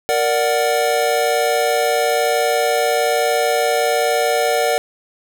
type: chord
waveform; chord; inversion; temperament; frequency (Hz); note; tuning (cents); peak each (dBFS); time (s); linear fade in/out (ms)
square; Bb augmented; none; equal; 466.2 / 587.3 / 740; Bb4 / D5 / F#5; 0 / 0 / 0; -20; 0.09-4.78; 0
effects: none